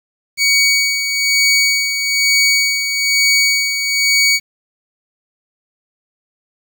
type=tone with tremolo; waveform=20% pulse; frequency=2250 Hz; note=C#7; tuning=25 cents sharp; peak=-5 dBFS; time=0.37-4.4 s; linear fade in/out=50 ms; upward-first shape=sine; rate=1.1 Hz; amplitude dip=55%; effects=7-bit